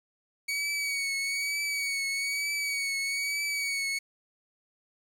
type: tone with vibrato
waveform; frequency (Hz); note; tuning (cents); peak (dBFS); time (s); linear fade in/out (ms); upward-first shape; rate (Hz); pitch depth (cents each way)
sawtooth; 2250; C#7; +25; -25; 0.48-3.99; 10; triangle; 1.1; 46
effects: low-pass 11000 Hz 12 dB/octave + 9-bit

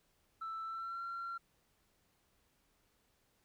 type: tone with pitch glide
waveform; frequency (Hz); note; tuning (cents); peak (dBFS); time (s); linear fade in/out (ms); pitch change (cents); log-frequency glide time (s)
sine; 1324 to 1369.9; E6 to F6; +7 to -34; -38; 0.41-1.38; 10; +59; 0.64-1.02
effects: tanh soft clip ceiling -37 dBFS + pink hiss -75 dBFS RMS until 3.44 s

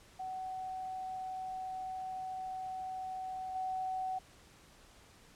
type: tone with level steps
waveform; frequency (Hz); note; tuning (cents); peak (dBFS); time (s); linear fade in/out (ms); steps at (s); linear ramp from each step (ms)
sine; 751; F#5; +26; -38 / -34; 0.19-4.19; 10; 3.55; 5
effects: pink hiss -60 dBFS RMS until 5.35 s + low-pass 10000 Hz 12 dB/octave

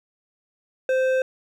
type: tone with hard clipping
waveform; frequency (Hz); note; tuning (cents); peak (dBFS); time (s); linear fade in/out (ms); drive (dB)
sine; 520; C5; -11; -20; 0.89-1.22; 2; 9
effects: none

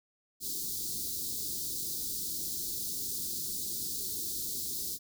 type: band-stop noise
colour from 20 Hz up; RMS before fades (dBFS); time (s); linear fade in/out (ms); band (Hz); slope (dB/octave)
white; -36; 0.4-4.99; 50; 420 to 3900; 48
effects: none

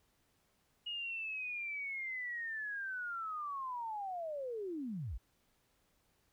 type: linear sweep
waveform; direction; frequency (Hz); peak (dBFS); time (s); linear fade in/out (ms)
sine; down; 2885 to 39.24; -38; 0.86-5.18; 10
effects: pink hiss -75 dBFS RMS until 6.32 s

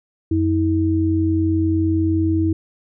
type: tone pair together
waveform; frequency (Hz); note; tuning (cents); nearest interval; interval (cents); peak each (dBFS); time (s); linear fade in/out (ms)
sine; 90.3 / 321.4; F#2 / E4; -42 / -44; octave + minor seventh; 2198; -19 / -17; 0.31-2.53; 5
effects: none

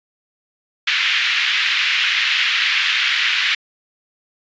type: band-pass noise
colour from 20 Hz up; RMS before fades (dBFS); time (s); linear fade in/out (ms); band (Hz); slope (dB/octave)
white; -18; 0.87-3.55; 5; 1700 to 3300; 24
effects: resampled to 16000 Hz

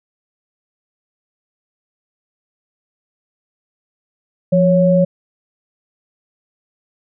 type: tone pair together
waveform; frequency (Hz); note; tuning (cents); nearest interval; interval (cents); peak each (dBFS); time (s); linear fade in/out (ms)
sine; 174.63 / 554.4; F3 / C#5; 0 / 0; octave + minor sixth; 2000; -12; 4.52-5.05; 10
effects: none

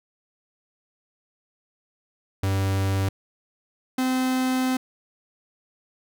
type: tone pair in turn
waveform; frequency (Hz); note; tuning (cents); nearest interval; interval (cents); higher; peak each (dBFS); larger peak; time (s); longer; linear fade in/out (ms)
45% pulse; 97 / 257.6; G2 / C4; -18 / -27; octave + perfect fourth; 1691; second; -21; neither; 2.43-3.09 / 3.98-4.77; second; 5
effects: none

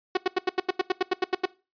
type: tone bursts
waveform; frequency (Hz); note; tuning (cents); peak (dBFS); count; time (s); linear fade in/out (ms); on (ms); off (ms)
sawtooth; 370; F#4; 0; -16; 13; 0.15-1.456; 5; 22; 85
effects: noise-tail reverb RT60 0.3 s tail -21 dB re dry + resampled to 11025 Hz

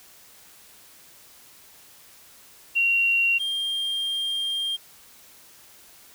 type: tone pair in turn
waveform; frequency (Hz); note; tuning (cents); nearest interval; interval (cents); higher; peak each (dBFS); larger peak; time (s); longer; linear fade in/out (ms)
sine / triangle; 2751 / 3201; F7 / G7; -27 / +36; minor third; 263; second; -18 / -23; first; 2.75-3.39 / 3.39-4.77; second; 20
effects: white hiss -51 dBFS RMS until 6.14 s

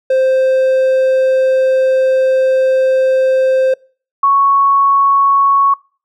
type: tone pair in turn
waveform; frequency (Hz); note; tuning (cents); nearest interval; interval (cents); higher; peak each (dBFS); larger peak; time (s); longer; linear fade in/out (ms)
triangle / sine; 523.3 / 1108.8; C5 / C#6; 0 / 0; octave + minor second; 1300; second; -7; neither; 0.1-3.74 / 4.23-5.74; first; 5
effects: noise-tail reverb RT60 0.4 s tail -25 dB re dry

